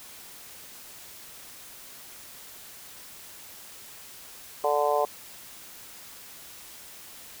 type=harmonic tone; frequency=146.6 Hz; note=D3; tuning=3 cents flat; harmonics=3 / 4 / 5 / 6 / 7; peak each=-28 / -26 / -27 / -31 / -30 dBFS; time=4.64-5.05 s; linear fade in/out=2 ms; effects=white hiss -46 dBFS RMS until 7.4 s